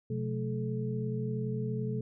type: tone cluster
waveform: sine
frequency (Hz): 127.1 / 179 / 216.2 / 430.9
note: C3 / F3 / A3 / A4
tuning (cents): -50 / +43 / -30 / -36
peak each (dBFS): -33 / -40 / -37 / -38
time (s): 0.1-2.01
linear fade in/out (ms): 5
effects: none